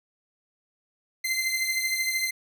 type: beating tone pair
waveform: sawtooth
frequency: 2070 / 2083 Hz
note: C7 / C7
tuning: -19 / -8 cents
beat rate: 13 Hz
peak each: -23 / -27 dBFS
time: 1.24-2.31 s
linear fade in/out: 10 ms
effects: none